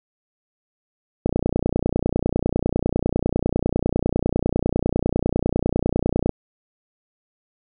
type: click train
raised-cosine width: 2 ms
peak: -6 dBFS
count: 152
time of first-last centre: 1.26-6.293 s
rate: 30 Hz
effects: none